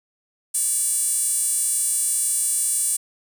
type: tone with high-pass filter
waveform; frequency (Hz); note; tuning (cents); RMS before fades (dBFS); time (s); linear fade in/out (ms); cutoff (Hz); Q
sawtooth; 574; D5; -40; -22; 0.54-2.97; 10; 8800; 6.4
effects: none